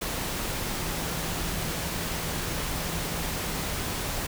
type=tone in noise; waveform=sine; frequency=164.1 Hz; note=E3; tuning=8 cents flat; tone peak=-39 dBFS; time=0.81-3.66 s; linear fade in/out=10 ms; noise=pink; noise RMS=-31 dBFS; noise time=0.01-4.27 s; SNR=-11 dB; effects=none